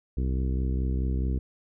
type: harmonic tone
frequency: 64.7 Hz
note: C2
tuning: 19 cents flat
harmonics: 1 / 2 / 3 / 4 / 5 / 6 / 7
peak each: -25 / -33 / -36 / -38 / -40 / -43 / -46 dBFS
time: 0.17-1.39 s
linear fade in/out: 5 ms
effects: none